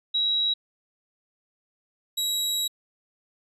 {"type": "tone pair in turn", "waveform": ["sine", "sawtooth"], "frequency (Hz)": [3865, 3865], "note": ["B7", "B7"], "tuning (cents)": [-38, -38], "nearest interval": "unison", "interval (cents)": 0, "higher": "neither", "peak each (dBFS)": -21, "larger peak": "neither", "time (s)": [[0.14, 0.54], [2.17, 2.68]], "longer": "second", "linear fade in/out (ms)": 10, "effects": ["resampled to 32000 Hz"]}